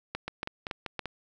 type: two click trains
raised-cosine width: 0.3 ms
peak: -18 / -16 dBFS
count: 5 / 4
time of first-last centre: 0.28-1.057 / 0.15-0.993 s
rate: 5.15 / 3.56 Hz
effects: none